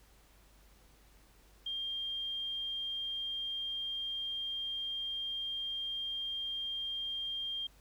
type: tone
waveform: sine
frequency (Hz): 3200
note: G7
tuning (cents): +35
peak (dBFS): -35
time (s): 1.66-7.67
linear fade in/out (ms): 5
effects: added 50 Hz sine -62 dBFS peak until 7.8 s + pink hiss -65 dBFS RMS until 7.8 s